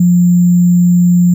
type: tone with sample-and-hold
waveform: sine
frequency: 176.1 Hz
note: F3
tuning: 15 cents sharp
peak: -5 dBFS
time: 0-1.34 s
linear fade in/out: 5 ms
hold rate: 7350 Hz
effects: none